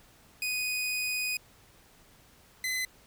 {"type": "tone pair in turn", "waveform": "sawtooth", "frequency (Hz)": [2489, 2029], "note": ["D#7", "B6"], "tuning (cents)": [0, 46], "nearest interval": "major third", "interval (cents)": 354, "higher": "first", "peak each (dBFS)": -26, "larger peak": "neither", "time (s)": [[0.42, 1.37], [2.64, 2.85]], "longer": "first", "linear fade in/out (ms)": 2, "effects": ["pink hiss -59 dBFS RMS until 3.06 s"]}